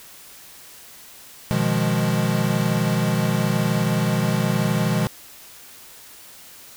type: chord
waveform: square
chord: F half-diminished seventh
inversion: second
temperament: equal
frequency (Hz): 123.47 / 155.56 / 174.61 / 207.7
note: Cb3 / Eb3 / F3 / Ab3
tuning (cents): 0 / 0 / 0 / 0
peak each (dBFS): -25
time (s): 1.51-5.07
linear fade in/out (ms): 0
effects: white hiss -44 dBFS RMS until 6.76 s